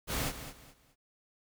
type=noise with echo; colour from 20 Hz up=pink; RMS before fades=-33 dBFS; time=0.07-0.33 s; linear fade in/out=50 ms; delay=210 ms; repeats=3; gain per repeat=-11 dB; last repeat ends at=0.96 s; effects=none